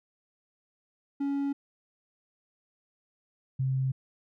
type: tone pair in turn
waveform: triangle / sine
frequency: 280 / 132.14 Hz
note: C#4 / C3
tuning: +18 / +17 cents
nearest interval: octave + minor second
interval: 1301 cents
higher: first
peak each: -25 dBFS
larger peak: neither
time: 1.2-1.53 / 3.59-3.92 s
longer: neither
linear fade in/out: 10 ms
effects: none